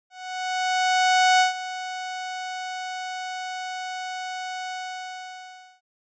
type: tone with ADSR envelope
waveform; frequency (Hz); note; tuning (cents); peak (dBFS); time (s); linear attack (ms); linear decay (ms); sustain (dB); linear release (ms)
sawtooth; 740; F#5; 0; -11; 0.1-5.81; 1300; 130; -15; 1100
effects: resampled to 16000 Hz